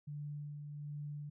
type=tone with tremolo; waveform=sine; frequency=146.83 Hz; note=D3; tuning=in tune; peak=-40 dBFS; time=0.07-1.3 s; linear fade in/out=10 ms; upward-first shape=sine; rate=1.3 Hz; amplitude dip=35%; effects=none